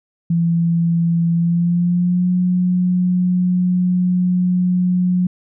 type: tone with pitch glide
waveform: sine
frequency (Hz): 168.5 to 180.59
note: E3 to F#3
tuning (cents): +38 to -42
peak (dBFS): -13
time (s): 0.3-5.27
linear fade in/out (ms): 5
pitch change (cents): +120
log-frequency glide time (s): 1.34-2.29
effects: none